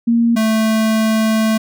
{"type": "tone pair in turn", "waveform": ["sine", "square"], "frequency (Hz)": [233.1, 220], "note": ["A#3", "A3"], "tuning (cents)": [0, 0], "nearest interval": "minor second", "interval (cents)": 100, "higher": "first", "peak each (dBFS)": [-10, -13], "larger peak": "first", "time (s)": [[0.07, 0.36], [0.36, 1.58]], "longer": "second", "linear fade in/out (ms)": 10, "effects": []}